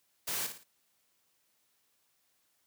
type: noise with echo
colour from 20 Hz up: white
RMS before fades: -35 dBFS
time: 0.27-0.47 s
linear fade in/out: 10 ms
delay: 56 ms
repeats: 3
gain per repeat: -8 dB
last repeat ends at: 0.638 s
effects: white hiss -74 dBFS RMS until 2.66 s + high-pass 80 Hz 12 dB/octave